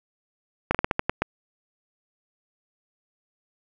slowing click train, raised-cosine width 0.5 ms, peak -6 dBFS, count 8, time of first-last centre 0.71-1.22 s, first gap 36 ms, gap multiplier 1.23, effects none

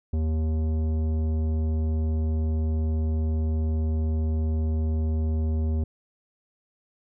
triangle tone with tanh clipping, 78.8 Hz, D#2, 23 cents sharp, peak -24 dBFS, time 0.13-5.84 s, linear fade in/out 5 ms, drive 17 dB, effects none

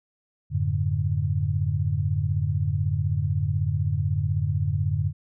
sine tone cluster, 89.9 / 105.9 / 144.4 Hz, F#2 / G#2 / D3, -49 / +34 / -29 cents, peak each -26 dBFS, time 0.5-5.13 s, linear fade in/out 50 ms, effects none

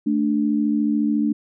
sine tone pair together, 219.7 / 293.7 Hz, A3 / D4, -2 / 0 cents, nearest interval perfect fourth, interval 502 cents, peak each -20 dBFS, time 0.06-1.33 s, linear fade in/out 10 ms, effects none

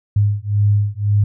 sine beating tone pair, 102.1 / 104 Hz, G#2 / G#2, -29 / +3 cents, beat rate 1.9 Hz, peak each -16 dBFS, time 0.16-1.24 s, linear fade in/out 5 ms, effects none

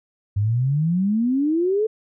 sine exponential sweep, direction up, 98 to 447.7 Hz, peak -17 dBFS, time 0.36-1.87 s, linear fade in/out 10 ms, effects none

